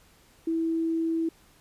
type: tone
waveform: sine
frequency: 327.4 Hz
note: E4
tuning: 12 cents flat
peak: -24 dBFS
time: 0.47-1.29 s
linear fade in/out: 5 ms
effects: pink hiss -59 dBFS RMS until 1.6 s + resampled to 32000 Hz